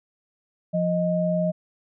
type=tone pair together; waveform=sine; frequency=174.61 / 623.1 Hz; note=F3 / D#5; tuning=0 / +2 cents; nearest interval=octave + minor seventh; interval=2202 cents; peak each=-23 dBFS; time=0.73-1.52 s; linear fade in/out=20 ms; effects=none